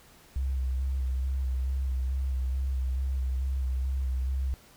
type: tone with vibrato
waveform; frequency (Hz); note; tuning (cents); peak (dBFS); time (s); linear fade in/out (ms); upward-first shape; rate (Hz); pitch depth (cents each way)
sine; 65.4; C2; 0; -26; 0.36-4.54; 0; square; 2.3; 26
effects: pink hiss -56 dBFS RMS until 4.76 s